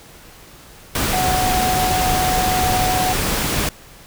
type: tone in noise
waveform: sine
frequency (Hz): 739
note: F#5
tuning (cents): -2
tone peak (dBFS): -18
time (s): 1.13-3.13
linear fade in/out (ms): 2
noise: pink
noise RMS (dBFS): -20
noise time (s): 0.95-3.69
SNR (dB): -1
effects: pink hiss -43 dBFS RMS until 4.06 s